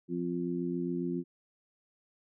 harmonic tone, 87.31 Hz, F2, in tune, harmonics 2 / 3 / 4, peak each -35 / -35 / -35 dBFS, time 0.08-1.24 s, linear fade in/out 50 ms, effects none

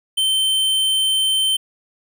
square tone, 3100 Hz, G7, 20 cents flat, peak -16 dBFS, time 0.17-1.57 s, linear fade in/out 10 ms, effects none

